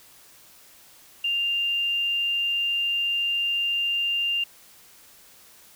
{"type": "tone", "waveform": "sine", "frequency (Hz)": 2794, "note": "F7", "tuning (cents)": 0, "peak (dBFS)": -22, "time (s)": [1.24, 4.44], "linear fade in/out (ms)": 5, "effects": ["white hiss -52 dBFS RMS until 5.75 s"]}